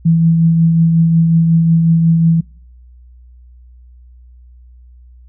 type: tone with tremolo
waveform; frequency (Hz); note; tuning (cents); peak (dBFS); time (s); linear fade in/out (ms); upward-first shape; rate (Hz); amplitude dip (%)
sine; 164.81; E3; 0; -6; 0.05-2.41; 10; triangle; 5.5; 35
effects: noise-tail reverb RT60 0.6 s tail -26 dB re dry + added 61 Hz sine -38 dBFS peak until 5.28 s